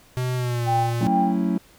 square tone with pitch glide, 126.3 to 117.84 Hz, B2 to A#2, +39 to +19 cents, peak -23 dBFS, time 0.17-1.07 s, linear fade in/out 0 ms, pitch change -120 cents, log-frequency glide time 0.36-0.65 s
sine tone with tremolo, 794 Hz, G5, 22 cents sharp, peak -18 dBFS, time 0.66-1.41 s, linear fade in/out 20 ms, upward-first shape sine, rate 2.4 Hz, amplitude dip 100%
triangle chord, F# minor seventh, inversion none, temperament equal with one note detuned, 185 / 222.9 / 277.2 / 329.6 Hz, F#3 / A3 / C#4 / E4, 0 / +23 / 0 / 0 cents, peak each -21 / -23 / -25 / -26 dBFS, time 1.01-1.58 s, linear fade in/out 2 ms
effects pink hiss -53 dBFS RMS until 1.78 s

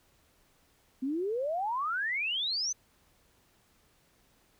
sine exponential sweep, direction up, 252 to 6272 Hz, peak -29 dBFS, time 1.02-2.73 s, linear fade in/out 10 ms, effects pink hiss -67 dBFS RMS until 4.59 s

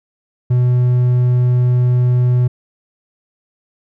triangle tone, 124 Hz, B2, 7 cents sharp, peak -8 dBFS, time 0.5-2.48 s, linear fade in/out 10 ms, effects none

